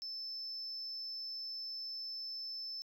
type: tone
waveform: sine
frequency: 5274 Hz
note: E8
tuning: in tune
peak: -39 dBFS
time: 0.02-2.82 s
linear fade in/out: 0 ms
effects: tanh soft clip ceiling -37 dBFS